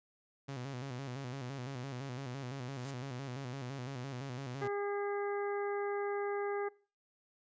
sawtooth tone with vibrato, 130.81 Hz, C3, in tune, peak -36 dBFS, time 0.48-4.68 s, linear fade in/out 10 ms, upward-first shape square, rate 5.9 Hz, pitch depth 94 cents each way
white noise with exponential growth, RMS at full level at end -47 dBFS, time 2.58-2.91 s, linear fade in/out 5 ms, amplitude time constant 70 ms
harmonic tone, 405.9 Hz, G#4, 40 cents flat, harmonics 1 / 2 / 3 / 4 / 5, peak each -35 / -41 / -45 / -47 / -49 dBFS, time 4.61-6.69 s, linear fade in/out 10 ms
effects noise-tail reverb RT60 0.4 s tail -23 dB re dry + resampled to 16000 Hz

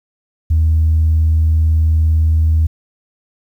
sine tone, 79.5 Hz, D#2, 38 cents sharp, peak -8 dBFS, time 0.5-2.67 s, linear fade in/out 10 ms, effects tanh soft clip ceiling -6 dBFS + 8-bit

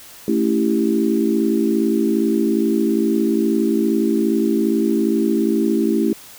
sine chord, A dominant seventh, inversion none, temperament equal, 220 / 277.2 / 329.6 / 392 Hz, A3 / C#4 / E4 / G4, 0 / 0 / 0 / 0 cents, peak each -19 / -22 / -19 / -22 dBFS, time 0.28-6.13 s, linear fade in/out 2 ms, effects white hiss -41 dBFS RMS until 6.38 s

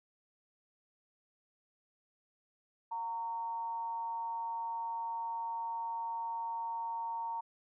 sine tone with amplitude modulation, 920 Hz, A#5, 23 cents flat, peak -33 dBFS, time 2.91-7.41 s, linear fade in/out 10 ms, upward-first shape sine, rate 198 Hz, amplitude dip 45%, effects none

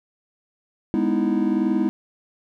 triangle chord, E major seventh, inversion first, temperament just, 206 / 247.2 / 309 / 329.6 Hz, G#3 / B3 / D#4 / E4, -14 / +2 / -12 / 0 cents, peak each -22 dBFS, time 0.94-1.89 s, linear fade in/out 0 ms, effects none

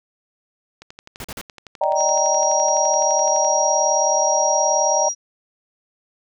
click train, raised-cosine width 0.2 ms, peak -21 dBFS, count 32, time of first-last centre 0.82-3.447 s, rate 11.8 Hz
pink noise bursts, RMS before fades -32 dBFS, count 3, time 1.2-1.412 s, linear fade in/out 2 ms, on 42 ms, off 43 ms
sine chord, Eb major seventh, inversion third, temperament just, 583.4 / 622.3 / 777.8 / 933.4 Hz, D5 / Eb5 / G5 / Bb5, -12 / 0 / -14 / +2 cents, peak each -22 dBFS, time 1.81-5.09 s, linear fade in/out 5 ms
sine tone, 5720 Hz, F8, 41 cents sharp, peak -20 dBFS, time 1.95-5.15 s, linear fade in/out 50 ms
effects none

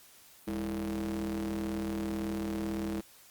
square ring-modulated tone, 61.74 Hz, B1, in tune, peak -30 dBFS, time 0.47-3.01 s, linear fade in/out 10 ms, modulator 266 Hz, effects white hiss -57 dBFS RMS until 3.3 s + Opus 48 kbps

